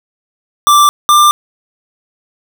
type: tone pair in turn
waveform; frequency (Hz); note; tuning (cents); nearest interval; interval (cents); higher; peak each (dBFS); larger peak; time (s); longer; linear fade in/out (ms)
square; 1174.7 / 1189.7; D6 / D6; 0 / +22; unison; 22; second; -5; neither; 0.67-0.89 / 1.09-1.31; neither; 0
effects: none